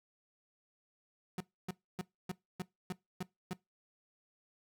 35% pulse tone bursts, 182.4 Hz, F#3, 24 cents flat, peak -34 dBFS, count 8, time 1.38-3.532 s, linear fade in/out 2 ms, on 24 ms, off 280 ms, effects noise-tail reverb RT60 0.2 s tail -21 dB re dry

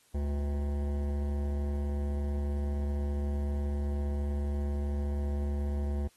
sine tone with hard clipping, 71.8 Hz, D2, 39 cents flat, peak -31 dBFS, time 0.14-6.08 s, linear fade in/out 10 ms, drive 15 dB, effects white hiss -65 dBFS RMS until 6.16 s + AAC 32 kbps

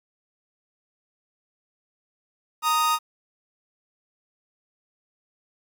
45% pulse tone pair together, 926.3 / 1245 Hz, A#5 / D#6, -11 / +1 cents, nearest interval perfect fourth, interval 512 cents, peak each -25 / -21 dBFS, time 2.62-2.99 s, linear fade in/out 50 ms, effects 9-bit

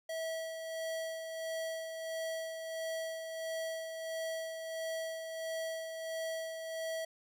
square tone with tremolo, 649 Hz, E5, 27 cents flat, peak -36 dBFS, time 0.09-7.05 s, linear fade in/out 5 ms, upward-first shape sine, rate 1.5 Hz, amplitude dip 45%, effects none

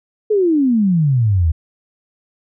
sine exponential sweep, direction down, 440 to 75.7 Hz, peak -11 dBFS, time 0.3-1.52 s, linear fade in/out 10 ms, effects none

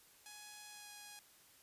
5% pulse tone with pitch glide, 837 to 828.8 Hz, G#5 to G#5, +13 to -4 cents, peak -40 dBFS, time 0.26-1.19 s, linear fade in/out 0 ms, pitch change -17 cents, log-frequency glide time 0.68-0.9 s, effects white hiss -65 dBFS RMS until 1.62 s + resampled to 32000 Hz

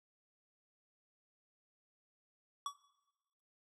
square tone with exponential decay, 1134 Hz, C#6, 39 cents sharp, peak -34 dBFS, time 2.66-2.77 s, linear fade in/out 2 ms, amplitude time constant 23 ms, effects noise-tail reverb RT60 1.0 s tail -18 dB re dry + low-pass 9000 Hz 12 dB/octave

